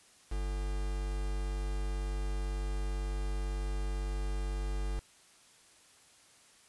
triangle tone with quantisation, 49 Hz, G1, in tune, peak -30 dBFS, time 0.31-5 s, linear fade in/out 10 ms, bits 7, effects white hiss -61 dBFS RMS until 6.68 s + resampled to 24000 Hz

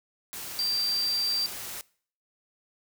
sine tone in noise, 4699 Hz, D8, in tune, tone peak -25 dBFS, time 0.59-1.46 s, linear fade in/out 0 ms, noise white, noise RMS -38 dBFS, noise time 0.33-1.81 s, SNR +10 dB, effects noise-tail reverb RT60 0.5 s tail -22 dB re dry

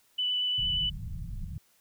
sine tone with vibrato, 2982 Hz, F#7, 13 cents sharp, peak -26 dBFS, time 0.18-0.9 s, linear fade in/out 10 ms, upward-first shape sine, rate 8.6 Hz, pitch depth 8 cents each way
pink low-pass noise, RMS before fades -37 dBFS, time 0.58-1.58 s, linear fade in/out 2 ms, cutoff 180 Hz, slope 48 dB/octave
effects white hiss -66 dBFS RMS until 1.8 s

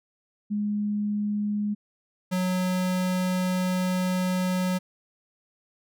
sine / square tone pair in turn, 207.7 / 183.49 Hz, G#3 / F#3, 0 / -14 cents, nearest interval major second, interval 214 cents, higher first, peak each -24 dBFS, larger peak neither, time 0.5-1.75 / 2.31-4.79 s, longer second, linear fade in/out 20 ms, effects none

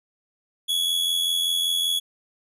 45% pulse tone with amplitude modulation, 3375 Hz, G#7, 27 cents sharp, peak -19 dBFS, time 0.68-2 s, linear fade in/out 20 ms, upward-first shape sine, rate 85.2 Hz, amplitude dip 50%, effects resampled to 32000 Hz

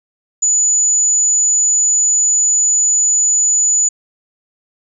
sine tone, 6940 Hz, A8, 25 cents flat, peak -10 dBFS, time 0.42-3.89 s, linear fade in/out 10 ms, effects none

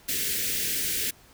white band-stop noise, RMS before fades -28 dBFS, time 0.08-1.11 s, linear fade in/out 10 ms, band 500 to 1600 Hz, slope 48 dB/octave, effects pink hiss -55 dBFS RMS until 1.33 s

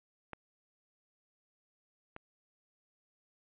clicks, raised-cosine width 0.5 ms, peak -26 / -29 dBFS, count 2, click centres 0.333 / 2.164 s, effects resampled to 8000 Hz

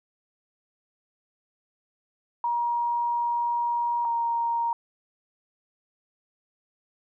sine tone pair in turn, 949 / 934.3 Hz, A#5 / A#5, +31 / +4 cents, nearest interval unison, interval 27 cents, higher first, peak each -23 dBFS, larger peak neither, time 2.44-4.05 / 4.05-4.73 s, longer first, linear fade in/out 2 ms, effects none

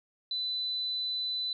sine tone, 4000 Hz, B7, 21 cents sharp, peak -30 dBFS, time 0.31-1.53 s, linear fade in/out 2 ms, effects none

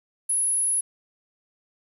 sine tone, 10530 Hz, E9, 3 cents flat, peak -19 dBFS, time 0.29-0.81 s, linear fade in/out 10 ms, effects tanh soft clip ceiling -18 dBFS + 9-bit

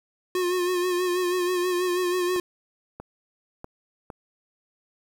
square tone with vibrato, 359.5 Hz, F#4, 50 cents flat, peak -23 dBFS, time 0.35-2.4 s, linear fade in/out 2 ms, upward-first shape sine, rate 6.2 Hz, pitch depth 41 cents each way
clicks, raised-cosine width 1 ms, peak -23 dBFS, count 4, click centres 2.362 / 3 / 3.644 / 4.102 s
effects 9-bit

